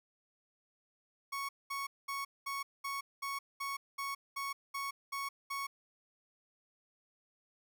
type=tone bursts; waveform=30% pulse; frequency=1108.7 Hz; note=C#6; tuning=in tune; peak=-34 dBFS; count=12; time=1.32-5.67 s; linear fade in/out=10 ms; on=170 ms; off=210 ms; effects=none